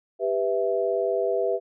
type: chord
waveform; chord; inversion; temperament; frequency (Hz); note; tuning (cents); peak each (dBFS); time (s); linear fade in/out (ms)
sine; E minor; first; just; 395.6 / 494.4 / 659.3; G4 / B4 / E5; +16 / +2 / 0; -26; 0.19-1.6; 50
effects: none